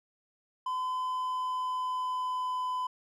triangle tone with pitch glide, 1017 to 1008.2 Hz, C6 to B5, -50 to +35 cents, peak -28 dBFS, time 0.66-2.87 s, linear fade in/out 5 ms, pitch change -15 cents, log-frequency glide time 1.04-2.68 s, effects none

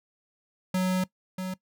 square tone pair in turn, 185 / 185.8 Hz, F#3 / F#3, 0 / +7 cents, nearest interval unison, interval 7 cents, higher second, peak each -24 / -31 dBFS, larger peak first, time 0.74-1.04 / 1.38-1.54 s, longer first, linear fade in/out 5 ms, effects noise-tail reverb RT60 0.1 s tail -20 dB re dry

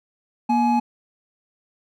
triangle tone pair together, 237.9 / 844.4 Hz, A#3 / G#5, +35 / +29 cents, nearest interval octave + minor seventh, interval 2194 cents, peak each -17 dBFS, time 0.49-0.8 s, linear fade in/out 10 ms, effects none

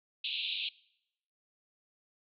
white band-pass noise, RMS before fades -36 dBFS, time 0.24-0.69 s, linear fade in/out 5 ms, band 2500 to 4000 Hz, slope 96 dB/octave, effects noise-tail reverb RT60 0.8 s tail -23 dB re dry

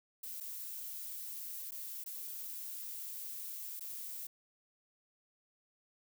violet noise with dropouts, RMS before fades -44 dBFS, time 0.23-4.27 s, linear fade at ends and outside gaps 5 ms, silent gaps 0.403-0.407 / 1.71-1.719 / 2.04-2.06 / 3.796-3.807 s, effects none

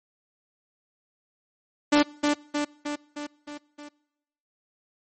sawtooth tone with echo, 293.7 Hz, D4, in tune, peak -12 dBFS, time 1.92-2.03 s, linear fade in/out 10 ms, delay 310 ms, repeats 6, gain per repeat -4 dB, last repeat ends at 3.89 s, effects noise-tail reverb RT60 0.9 s tail -24 dB re dry + MP3 32 kbps

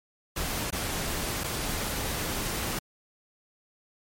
pink noise with dropouts, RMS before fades -31 dBFS, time 0.36-2.79 s, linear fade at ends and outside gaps 5 ms, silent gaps 0.705-0.725 / 1.437-1.442 s, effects MP3 64 kbps

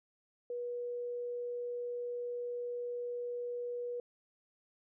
sine tone, 484.4 Hz, B4, 34 cents flat, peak -36 dBFS, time 0.5-4 s, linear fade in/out 2 ms, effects none

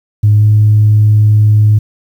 sine tone with pitch glide, 104.9 to 106.24 Hz, G#2 to G#2, +18 to +40 cents, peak -3 dBFS, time 0.23-1.79 s, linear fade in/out 10 ms, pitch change +22 cents, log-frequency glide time 0.36-0.44 s, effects tanh soft clip ceiling 0 dBFS + 7-bit

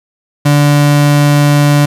35% pulse tone, 145.6 Hz, D3, 15 cents flat, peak -4 dBFS, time 0.45-1.86 s, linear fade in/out 10 ms, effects resampled to 32000 Hz + 7-bit

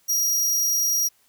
sawtooth tone, 5710 Hz, F8, 37 cents sharp, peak -17 dBFS, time 0.08-1.09 s, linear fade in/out 20 ms, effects white hiss -62 dBFS RMS until 1.28 s

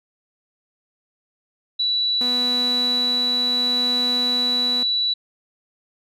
sine tone, 3942 Hz, B7, 4 cents flat, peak -18 dBFS, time 1.79-5.14 s, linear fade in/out 10 ms
sawtooth tone with tremolo, 246.3 Hz, B3, 5 cents flat, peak -23 dBFS, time 2.21-4.83 s, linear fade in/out 0 ms, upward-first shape sine, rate 0.67 Hz, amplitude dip 25%
effects none

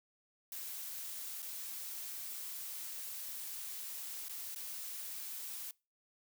blue noise with dropouts, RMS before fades -44 dBFS, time 0.52-5.71 s, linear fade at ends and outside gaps 2 ms, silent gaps 1.421-1.426 / 4.284-4.294 / 4.548-4.559 s, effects noise-tail reverb RT60 0.3 s tail -24 dB re dry

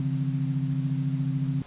sine tone cluster, 138.3 / 152.3 / 169.8 / 261.9 Hz, C#3 / D#3 / F3 / C4, -4 / -37 / -48 / +2 cents, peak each -26 / -32 / -35 / -32 dBFS, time 0-1.62 s, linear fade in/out 2 ms, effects pink hiss -50 dBFS RMS until 1.66 s + resampled to 8000 Hz

